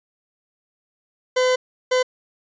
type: tone bursts at uneven times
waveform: 40% pulse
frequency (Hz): 508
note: B4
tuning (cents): +49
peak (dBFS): -15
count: 2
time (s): 1.36-1.56 / 1.91-2.03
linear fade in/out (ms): 10
effects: resampled to 16000 Hz